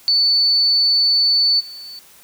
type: tone with level steps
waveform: sine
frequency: 4490 Hz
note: C#8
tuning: 21 cents sharp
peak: -12 / -32 dBFS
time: 0.08-1.99 s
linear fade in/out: 0 ms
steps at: 1.59 s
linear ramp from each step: 20 ms
effects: white hiss -47 dBFS RMS until 2.23 s